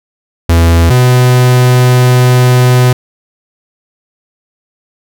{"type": "tone pair in turn", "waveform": "45% pulse", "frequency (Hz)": [83.7, 125.41], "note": ["E2", "B2"], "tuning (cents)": [27, 27], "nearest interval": "perfect fifth", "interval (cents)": 700, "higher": "second", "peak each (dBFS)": -4, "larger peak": "neither", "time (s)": [[0.49, 0.9], [0.9, 2.93]], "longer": "second", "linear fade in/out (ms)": 5, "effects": []}